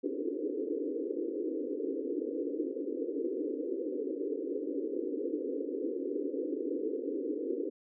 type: band-pass noise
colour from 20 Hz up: pink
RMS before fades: -35 dBFS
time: 0.03-7.7 s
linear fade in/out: 10 ms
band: 270 to 500 Hz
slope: 96 dB/octave
effects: none